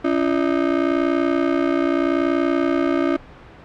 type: ring-modulated tone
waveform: 35% pulse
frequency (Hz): 310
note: D#4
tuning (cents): -6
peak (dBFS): -12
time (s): 0.04-3.17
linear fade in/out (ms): 10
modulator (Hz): 30.4
effects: pink hiss -42 dBFS RMS until 3.64 s + low-pass 2000 Hz 12 dB/octave